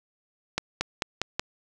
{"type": "accelerating click train", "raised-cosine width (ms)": 0.2, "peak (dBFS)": -8, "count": 5, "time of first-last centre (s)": [0.58, 1.395], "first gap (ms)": 230, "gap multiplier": 0.92, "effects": []}